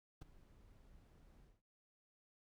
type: noise with ADSR envelope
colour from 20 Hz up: brown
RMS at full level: -45 dBFS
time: 0.21-1.62 s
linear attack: 10 ms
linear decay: 11 ms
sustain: -19 dB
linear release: 190 ms
effects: none